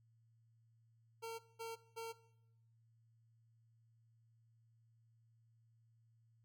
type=tone bursts; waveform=25% pulse; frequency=455.3 Hz; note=A#4; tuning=41 cents flat; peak=-40 dBFS; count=3; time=1.22-2.13 s; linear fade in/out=20 ms; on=170 ms; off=200 ms; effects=noise-tail reverb RT60 0.8 s tail -18 dB re dry + added 114 Hz sine -69 dBFS peak until 6.44 s